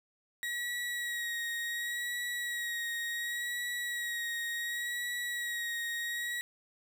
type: tone with vibrato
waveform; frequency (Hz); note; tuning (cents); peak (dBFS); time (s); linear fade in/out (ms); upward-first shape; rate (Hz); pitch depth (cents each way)
35% pulse; 1904; A#6; +36; -32; 0.43-6.41; 0; sine; 0.69; 28
effects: none